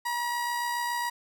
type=tone with amplitude modulation; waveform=30% pulse; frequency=959 Hz; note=A#5; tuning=49 cents sharp; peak=-24 dBFS; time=0.05-1.1 s; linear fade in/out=10 ms; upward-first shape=sine; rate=67.1 Hz; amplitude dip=30%; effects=none